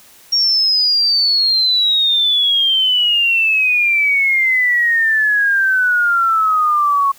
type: exponential sweep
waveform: sine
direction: down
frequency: 5588 to 1100 Hz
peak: -11 dBFS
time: 0.32-7.12 s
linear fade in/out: 10 ms
effects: white hiss -45 dBFS RMS until 7.18 s